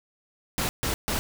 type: noise bursts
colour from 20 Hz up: pink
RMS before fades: -27 dBFS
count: 3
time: 0.58-1.19 s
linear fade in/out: 0 ms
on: 110 ms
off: 140 ms
effects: none